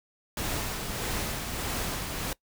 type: noise with tremolo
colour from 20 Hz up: pink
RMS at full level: -31 dBFS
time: 0.37-2.33 s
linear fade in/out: 2 ms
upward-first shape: sine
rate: 1.6 Hz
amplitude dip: 35%
effects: noise-tail reverb RT60 0.1 s tail -22 dB re dry